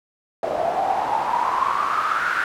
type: noise with band-pass filter sweep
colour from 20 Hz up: pink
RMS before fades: -22 dBFS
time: 0.43-2.44 s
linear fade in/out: 2 ms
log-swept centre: 630 to 1500 Hz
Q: 9.6
effects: none